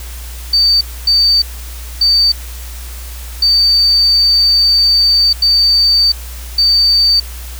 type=tone bursts at uneven times; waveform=sine; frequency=4595 Hz; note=D8; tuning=39 cents flat; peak=-7 dBFS; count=6; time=0.53-0.81 / 1.07-1.42 / 2.01-2.32 / 3.42-5.33 / 5.42-6.12 / 6.58-7.2 s; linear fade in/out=5 ms; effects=added 60 Hz sine -25 dBFS peak until 7.59 s + white hiss -33 dBFS RMS until 7.59 s